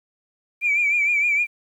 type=tone with vibrato; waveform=sine; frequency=2349 Hz; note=D7; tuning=in tune; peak=-16 dBFS; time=0.61-1.47 s; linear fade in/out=50 ms; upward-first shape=triangle; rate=6.5 Hz; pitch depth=79 cents each way; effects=tanh soft clip ceiling -12 dBFS + 9-bit